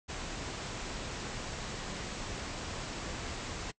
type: low-pass noise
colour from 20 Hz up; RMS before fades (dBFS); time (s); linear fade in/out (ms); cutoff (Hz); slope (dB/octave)
pink; -40; 0.08-3.72; 20; 8000; 96
effects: noise-tail reverb RT60 0.1 s tail -23 dB re dry